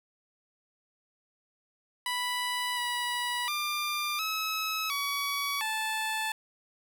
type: tone with pitch steps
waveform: 15% pulse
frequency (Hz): 987 / 974 / 1194 / 1289 / 1131 / 875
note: B5 / B5 / D6 / E6 / C#6 / A5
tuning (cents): -1 / -24 / +28 / -39 / +34 / -10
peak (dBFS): -23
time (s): 2.06-6.32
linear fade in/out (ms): 2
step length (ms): 710
effects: none